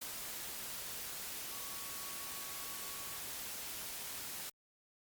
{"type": "tone in noise", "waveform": "sine", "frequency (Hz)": 1120, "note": "C#6", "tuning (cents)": 18, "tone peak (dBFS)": -55, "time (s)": [1.51, 3.18], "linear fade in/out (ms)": 10, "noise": "white", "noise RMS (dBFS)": -44, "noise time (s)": [0.01, 4.5], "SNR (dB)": -14, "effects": ["Opus 48 kbps"]}